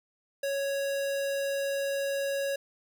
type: tone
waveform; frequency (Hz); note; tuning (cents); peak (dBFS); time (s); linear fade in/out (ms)
square; 554.4; C#5; 0; -29; 0.43-2.56; 5
effects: none